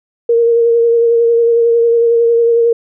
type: tone with vibrato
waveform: sine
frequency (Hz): 465.8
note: A#4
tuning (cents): -1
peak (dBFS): -7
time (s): 0.29-2.73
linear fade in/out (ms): 5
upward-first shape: sine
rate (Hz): 11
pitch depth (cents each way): 20
effects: none